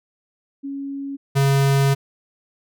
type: tone pair in turn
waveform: sine / square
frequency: 277.2 / 137.88 Hz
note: C#4 / C#3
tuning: 0 / -9 cents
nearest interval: octave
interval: 1209 cents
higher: first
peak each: -26 / -15 dBFS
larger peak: second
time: 0.63-1.17 / 1.35-1.95 s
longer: second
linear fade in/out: 20 ms
effects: none